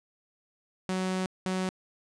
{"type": "tone bursts at uneven times", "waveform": "sawtooth", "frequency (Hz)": 186.4, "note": "F#3", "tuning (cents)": 13, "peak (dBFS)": -24, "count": 2, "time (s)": [[0.89, 1.26], [1.46, 1.69]], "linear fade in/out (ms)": 0, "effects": ["resampled to 22050 Hz"]}